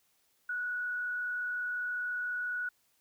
sine tone with frequency modulation, 1468 Hz, F#6, 14 cents flat, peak -32 dBFS, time 0.49-2.69 s, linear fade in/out 5 ms, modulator 34.4 Hz, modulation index 0.45, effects white hiss -72 dBFS RMS until 3 s

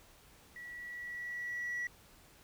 sine tone with level ramp, 1940 Hz, B6, 31 cents flat, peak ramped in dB -45 to -32 dBFS, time 0.56-1.87 s, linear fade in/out 2 ms, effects tanh soft clip ceiling -33 dBFS + pink hiss -61 dBFS RMS until 2.43 s

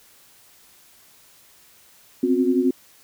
sine tone cluster, 255.8 / 267 / 361.7 Hz, C4 / C4 / F#4, -39 / +35 / -39 cents, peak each -21 dBFS, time 2.23-2.71 s, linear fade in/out 5 ms, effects white hiss -53 dBFS RMS until 3.03 s

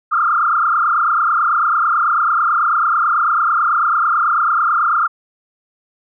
sine tone with frequency modulation, 1297 Hz, E6, 28 cents flat, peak -12 dBFS, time 0.11-5.08 s, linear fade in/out 20 ms, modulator 29.1 Hz, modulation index 3.9, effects none

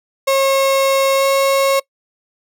35% pulse tone with pitch glide, 542 to 545.8 Hz, C#5 to C#5, -39 to -27 cents, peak -10 dBFS, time 0.27-1.8 s, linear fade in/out 10 ms, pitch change +12 cents, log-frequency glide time 1.16-1.25 s, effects noise-tail reverb RT60 0.1 s tail -23 dB re dry

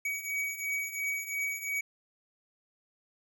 square beating tone pair, 2261 / 2263.9 Hz, C#7 / C#7, +34 / +36 cents, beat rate 2.9 Hz, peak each -38 / -34 dBFS, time 0.05-1.81 s, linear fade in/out 5 ms, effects none

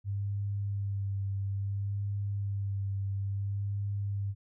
sine tone with vibrato, 99.6 Hz, G2, 28 cents sharp, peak -30 dBFS, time 0.04-4.35 s, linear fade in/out 50 ms, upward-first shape sine, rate 0.59 Hz, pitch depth 22 cents each way, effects none

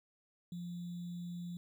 sine tone with sample-and-hold, 174.61 Hz, F3, in tune, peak -40 dBFS, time 0.52-1.57 s, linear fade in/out 2 ms, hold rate 3675 Hz, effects none

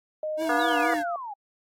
sine tone with pitch glide, 617 to 692.6 Hz, D#5 to F5, -15 to -15 cents, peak -27 dBFS, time 0.23-1.16 s, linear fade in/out 2 ms, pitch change +200 cents, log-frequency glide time 0.39-0.54 s
square tone with vibrato, 309.5 Hz, D#4, 9 cents flat, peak -29 dBFS, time 0.37-1.04 s, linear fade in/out 50 ms, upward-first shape triangle, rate 4.2 Hz, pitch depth 96 cents each way
harmonic tone, 241.6 Hz, B3, 38 cents flat, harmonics 2 / 3 / 4 / 5 / 6 / 7, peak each -30 / -30 / -30 / -30 / -30 / -30 dBFS, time 0.49-0.94 s, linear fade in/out 2 ms
sine exponential sweep, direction down, 4075 to 784 Hz, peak -33 dBFS, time 0.59-1.34 s, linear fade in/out 10 ms
effects AAC 48 kbps

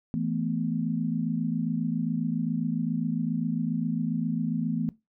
sine chord, E suspended fourth, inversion none, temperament just, 164.81 / 219.8 / 247.2 Hz, E3 / A3 / B3, 0 / -2 / +2 cents, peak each -30 dBFS, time 0.14-4.89 s, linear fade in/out 0 ms, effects noise-tail reverb RT60 0.2 s tail -18 dB re dry

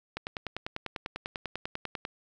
click train, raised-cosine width 0.3 ms, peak -18 dBFS, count 20, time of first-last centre 0.17-2.051 s, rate 10.1 Hz, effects none

